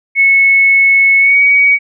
sine tone with pitch glide, 2199 to 2256 Hz, C#7 to C#7, -14 to +30 cents, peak -5 dBFS, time 0.15-1.79 s, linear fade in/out 50 ms, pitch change +44 cents, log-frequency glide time 1.19-1.4 s, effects none

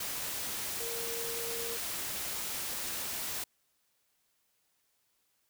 sine tone in noise, 464.3 Hz, A#4, 7 cents flat, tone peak -40 dBFS, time 0.8-1.77 s, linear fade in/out 5 ms, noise white, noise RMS -37 dBFS, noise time 0-3.44 s, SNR -6 dB, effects white hiss -75 dBFS RMS until 5.49 s

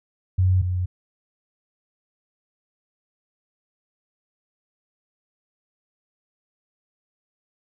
sine tone pair in turn, 92.5 / 90.7 Hz, F#2 / F#2, 0 / -34 cents, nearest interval unison, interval 34 cents, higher first, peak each -15 / -21 dBFS, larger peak first, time 0.38-0.62 / 0.62-0.86 s, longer neither, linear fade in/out 10 ms, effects none

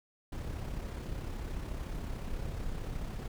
brown noise with amplitude modulation, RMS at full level -36 dBFS, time 0.32-3.28 s, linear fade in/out 5 ms, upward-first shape sine, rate 33.8 Hz, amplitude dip 40%, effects none

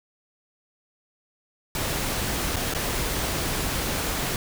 pink noise with dropouts, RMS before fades -27 dBFS, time 1.75-4.36 s, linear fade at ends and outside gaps 1 ms, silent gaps 2.56-2.565 / 2.738-2.748 s, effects none

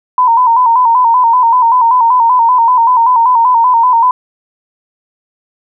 sine tone with vibrato, 962 Hz, B5, 46 cents flat, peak -5 dBFS, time 0.18-4.11 s, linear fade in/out 2 ms, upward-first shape square, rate 5.2 Hz, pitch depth 74 cents each way, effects none

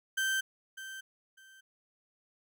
35% pulse tone with echo, 1557 Hz, G6, 12 cents flat, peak -27 dBFS, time 0.17-0.41 s, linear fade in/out 10 ms, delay 600 ms, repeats 2, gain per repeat -13 dB, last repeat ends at 1.61 s, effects none

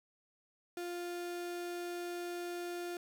35% pulse tone, 350 Hz, F4, 4 cents sharp, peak -37 dBFS, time 0.77-2.97 s, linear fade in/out 2 ms, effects none

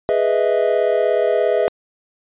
triangle chord, E major seventh, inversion first, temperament equal, 415.3 / 493.9 / 622.3 / 659.3 Hz, G#4 / B4 / D#5 / E5, 0 / 0 / 0 / 0 cents, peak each -18 dBFS, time 0.09-1.68 s, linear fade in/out 0 ms, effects resampled to 8000 Hz

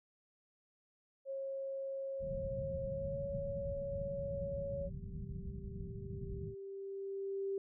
sine tone with pitch glide, 542 to 557.6 Hz, C#5 to C#5, -39 to +10 cents, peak -38 dBFS, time 1.25-4.9 s, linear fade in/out 50 ms, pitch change +49 cents, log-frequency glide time 2.87-3.23 s
white low-pass noise, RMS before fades -44 dBFS, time 2.19-6.55 s, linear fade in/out 50 ms, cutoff 190 Hz, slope 48 dB/octave
sine tone with exponential growth, 392 Hz, G4, in tune, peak -34 dBFS, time 3.67-7.58 s, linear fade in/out 2 ms, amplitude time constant 850 ms
effects none

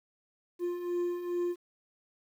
triangle beating tone pair, 349.2 / 351.6 Hz, F4 / F4, 0 / +12 cents, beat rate 2.4 Hz, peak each -36 / -29 dBFS, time 0.59-1.56 s, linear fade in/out 50 ms, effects 10-bit

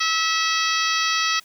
harmonic tone, 649 Hz, E5, 27 cents flat, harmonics 2 / 3 / 4 / 5 / 6 / 7 / 8 / 9, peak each -24 / -26 / -27 / -28 / -29 / -29 / -30 / -31 dBFS, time 0-1.4 s, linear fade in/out 10 ms, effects white hiss -52 dBFS RMS until 1.44 s

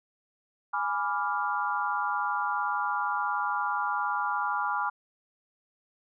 sine chord, G# diminished seventh, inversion none, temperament equal, 830.6 / 987.8 / 1174.7 / 1396.9 Hz, G#5 / B5 / D6 / F6, 0 / 0 / 0 / 0 cents, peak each -32 dBFS, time 0.73-4.9 s, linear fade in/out 10 ms, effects none

